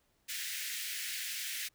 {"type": "high-pass noise", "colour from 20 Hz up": "pink", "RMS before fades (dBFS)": -39, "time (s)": [0.28, 1.69], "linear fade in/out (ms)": 20, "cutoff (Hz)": 1700, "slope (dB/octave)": 48, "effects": ["pink hiss -74 dBFS RMS until 1.74 s"]}